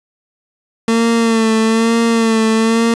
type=tone with vibrato; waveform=30% pulse; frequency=226.2 Hz; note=A3; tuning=48 cents sharp; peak=-8 dBFS; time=0.88-2.94 s; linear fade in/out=2 ms; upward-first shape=sine; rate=1.1 Hz; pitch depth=37 cents each way; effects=resampled to 22050 Hz + 7-bit